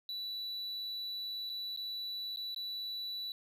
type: tone with dropouts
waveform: triangle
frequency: 3951 Hz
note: B7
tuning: in tune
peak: -36 dBFS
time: 0.09-3.32 s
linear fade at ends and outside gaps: 1 ms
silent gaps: 1.494-1.498 / 1.763-1.773 / 2.361-2.371 / 2.546-2.562 s
effects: none